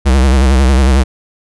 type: tone with vibrato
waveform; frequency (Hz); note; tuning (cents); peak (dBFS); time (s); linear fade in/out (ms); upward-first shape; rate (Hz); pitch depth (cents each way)
square; 66; C2; +16; -7; 0.05-1.04; 20; sine; 11; 96
effects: resampled to 24000 Hz